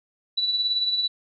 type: tone with tremolo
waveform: sine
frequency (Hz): 3951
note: B7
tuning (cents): 0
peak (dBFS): -19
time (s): 0.37-1.08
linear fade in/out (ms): 10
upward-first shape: sine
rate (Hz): 18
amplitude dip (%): 50
effects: none